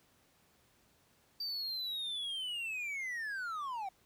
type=linear sweep; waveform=triangle; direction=down; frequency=4672 to 740 Hz; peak=-35 dBFS; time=1.4-3.89 s; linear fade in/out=5 ms; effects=pink hiss -69 dBFS RMS until 4.05 s + high-pass 60 Hz 12 dB/octave